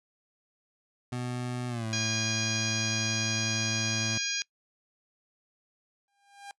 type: tone with pitch glide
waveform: 25% pulse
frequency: 123.8 to 110.93 Hz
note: B2 to A2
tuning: +5 to +15 cents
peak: -28 dBFS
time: 1.12-4.18 s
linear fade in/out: 5 ms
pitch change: -190 cents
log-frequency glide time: 1.68-1.87 s
type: harmonic tone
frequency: 816 Hz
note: G#5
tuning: 31 cents flat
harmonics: 2 / 3 / 4 / 5 / 6 / 7 / 8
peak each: -38 / -34 / -38 / -39 / -36 / -38 / -36 dBFS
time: 1.93-4.42 s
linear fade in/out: 0 ms
type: tone with exponential growth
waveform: sawtooth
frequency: 803 Hz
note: G5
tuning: 41 cents sharp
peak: -35 dBFS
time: 6.08-6.51 s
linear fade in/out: 1 ms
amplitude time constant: 92 ms
effects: noise-tail reverb RT60 0.1 s tail -23 dB re dry + resampled to 24000 Hz